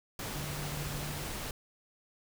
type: tone in noise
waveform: sine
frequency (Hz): 146.83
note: D3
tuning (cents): 0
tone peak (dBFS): -39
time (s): 0.35-1.23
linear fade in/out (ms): 2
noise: pink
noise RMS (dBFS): -39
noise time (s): 0.19-1.51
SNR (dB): -3
effects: none